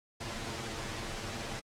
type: noise with comb filter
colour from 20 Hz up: pink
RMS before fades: -39 dBFS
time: 0.2-1.6 s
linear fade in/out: 10 ms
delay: 8.8 ms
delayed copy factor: +0.85
effects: low-pass 7000 Hz 12 dB/octave + AAC 64 kbps